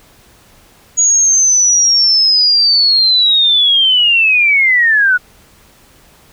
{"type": "linear sweep", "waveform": "sine", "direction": "down", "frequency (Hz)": [6780, 1441], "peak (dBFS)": -7, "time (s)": [0.97, 5.18], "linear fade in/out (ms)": 20, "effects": ["pink hiss -46 dBFS RMS until 6.32 s"]}